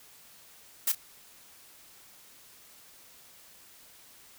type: noise with echo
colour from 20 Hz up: blue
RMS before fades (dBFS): -26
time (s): 0.87-0.92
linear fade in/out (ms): 5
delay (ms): 31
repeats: 1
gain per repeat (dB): -14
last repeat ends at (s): 0.951
effects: white hiss -55 dBFS RMS until 4.38 s